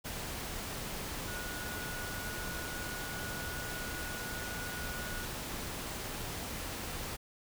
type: tone in noise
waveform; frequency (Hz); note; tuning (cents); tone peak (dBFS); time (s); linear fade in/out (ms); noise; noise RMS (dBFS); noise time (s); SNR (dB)
sine; 1457; F#6; -27; -43; 1.27-5.26; 20; pink; -40; 0.04-7.17; -6
effects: none